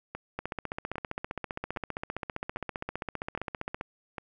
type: two click trains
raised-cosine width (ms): 0.5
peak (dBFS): -18 / -21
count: 53 / 6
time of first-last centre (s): 0.39-3.811 / 0.15-4.182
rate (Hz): 15.2 / 1.24
effects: none